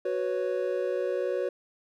triangle chord, F# suspended fourth, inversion none, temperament equal, 370 / 493.9 / 554.4 Hz, F#4 / B4 / C#5, 0 / 0 / 0 cents, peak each -29 dBFS, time 0.05-1.49 s, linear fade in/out 5 ms, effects none

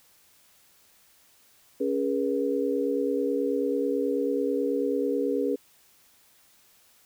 sine tone cluster, 278 / 414.3 / 483.5 Hz, C#4 / G#4 / B4, +5 / -4 / -37 cents, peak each -28 dBFS, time 1.8-5.56 s, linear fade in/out 10 ms, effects white hiss -60 dBFS RMS until 7.05 s

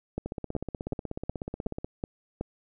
two click trains, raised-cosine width 2 ms, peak -17 / -20 dBFS, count 7 / 27, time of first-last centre 0.18-2.41 / 0.26-1.845 s, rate 2.69 / 16.4 Hz, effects none

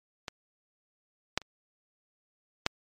clicks, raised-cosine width 0.2 ms, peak -18 / -8 / -30 / -7 dBFS, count 4, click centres 0.282 / 1.376 / 1.417 / 2.664 s, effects MP3 64 kbps

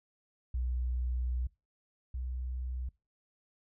sine tone pair in turn, 61.74 / 62.89 Hz, B1 / B1, 0 / +32 cents, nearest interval unison, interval 32 cents, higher second, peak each -30 / -34 dBFS, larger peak first, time 0.54-1.47 / 2.14-2.89 s, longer first, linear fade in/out 5 ms, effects noise-tail reverb RT60 0.3 s tail -24 dB re dry

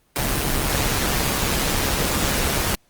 pink noise with amplitude modulation, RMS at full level -19 dBFS, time 0.16-2.75 s, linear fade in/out 0 ms, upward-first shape sine, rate 138 Hz, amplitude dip 55%, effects pink hiss -62 dBFS RMS until 2.89 s + Opus 24 kbps

